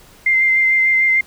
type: tone with vibrato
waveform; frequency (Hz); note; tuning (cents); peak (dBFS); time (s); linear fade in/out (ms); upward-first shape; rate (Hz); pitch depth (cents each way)
sine; 2087; C7; -5; -11; 0.26-1.21; 5; sine; 6.7; 15
effects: pink hiss -46 dBFS RMS until 1.26 s